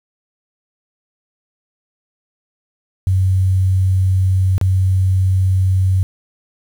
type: tone with dropouts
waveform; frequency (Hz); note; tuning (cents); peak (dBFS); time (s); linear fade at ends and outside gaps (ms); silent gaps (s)
sine; 94.1; F#2; +30; -11; 3.07-6.03; 0; 4.58-4.613
effects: 7-bit